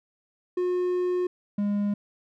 triangle tone pair in turn, 360 / 204.4 Hz, F#4 / G#3, -47 / -27 cents, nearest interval minor seventh, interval 980 cents, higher first, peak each -21 dBFS, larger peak neither, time 0.57-1.27 / 1.58-1.94 s, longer first, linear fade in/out 5 ms, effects none

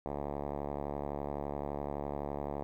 5% pulse tone with low-pass filter, 71.8 Hz, D2, 39 cents flat, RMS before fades -38 dBFS, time 0.06-2.63 s, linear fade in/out 0 ms, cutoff 840 Hz, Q 1.3, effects 11-bit

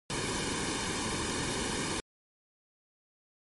pink noise with comb filter, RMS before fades -33 dBFS, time 0.1-2 s, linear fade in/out 0 ms, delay 1.5 ms, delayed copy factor -0.7, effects MP3 48 kbps

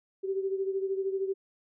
sine beating tone pair, 384.6 / 397.6 Hz, G4 / G4, -33 / +25 cents, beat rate 13 Hz, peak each -29 / -35 dBFS, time 0.23-1.34 s, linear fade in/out 20 ms, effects none

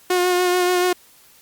sawtooth tone with vibrato, 360 Hz, F#4, 47 cents flat, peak -12 dBFS, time 0.1-0.93 s, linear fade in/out 5 ms, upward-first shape sine, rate 6.9 Hz, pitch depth 21 cents each way, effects white hiss -51 dBFS RMS until 1.41 s + Opus 48 kbps

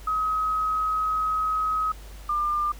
sine tone pair in turn, 1270 / 1198.7 Hz, D#6 / D6, +35 / +35 cents, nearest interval minor second, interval 100 cents, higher first, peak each -22 dBFS, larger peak neither, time 0.07-1.92 / 2.29-2.72 s, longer first, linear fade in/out 5 ms, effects added 50 Hz sine -40 dBFS peak until 2.79 s + pink hiss -49 dBFS RMS until 2.79 s

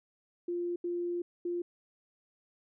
sine tone bursts at uneven times, 348.9 Hz, F4, 2 cents flat, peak -31 dBFS, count 3, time 0.48-0.76 / 0.84-1.22 / 1.45-1.62 s, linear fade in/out 5 ms, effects none

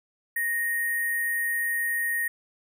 sine tone with sample-and-hold, 1867 Hz, A#6, 2 cents sharp, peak -24 dBFS, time 0.36-2.28 s, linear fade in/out 5 ms, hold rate 11025 Hz, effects none

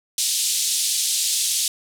white band-pass noise, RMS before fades -22 dBFS, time 0.18-1.68 s, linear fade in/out 2 ms, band 3300 to 10000 Hz, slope 24 dB/octave, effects none

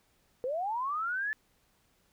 sine linear sweep, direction up, 477.9 to 1760 Hz, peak -30 dBFS, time 0.44-1.33 s, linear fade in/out 0 ms, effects pink hiss -70 dBFS RMS until 2.12 s

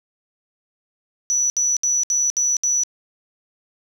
sine tone bursts, 5920 Hz, F#8, in tune, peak -15 dBFS, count 6, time 1.3-2.835 s, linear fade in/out 0 ms, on 200 ms, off 67 ms, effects tanh soft clip ceiling -13 dBFS + 8-bit

